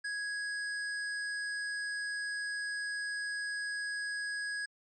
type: tone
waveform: square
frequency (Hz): 1661.2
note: G#6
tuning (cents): 0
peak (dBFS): -35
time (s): 0.04-4.66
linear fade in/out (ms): 10
effects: MP3 48 kbps